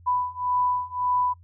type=beating tone pair; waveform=sine; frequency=992 / 993.8 Hz; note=B5 / B5; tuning=+7 / +11 cents; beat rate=1.8 Hz; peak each=-26 / -25 dBFS; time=0.06-1.34 s; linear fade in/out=20 ms; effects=noise-tail reverb RT60 0.1 s tail -25 dB re dry + added 87 Hz sine -48 dBFS peak until 1.43 s